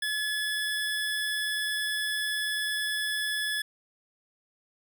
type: tone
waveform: 25% pulse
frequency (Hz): 1711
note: A6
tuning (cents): -49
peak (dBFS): -24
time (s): 0.02-3.62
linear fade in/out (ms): 5
effects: none